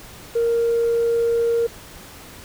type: tone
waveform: sine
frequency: 465.7 Hz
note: A#4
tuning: 2 cents flat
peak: -15 dBFS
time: 0.35-1.67 s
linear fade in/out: 10 ms
effects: tanh soft clip ceiling -13 dBFS + pink hiss -41 dBFS RMS until 2.44 s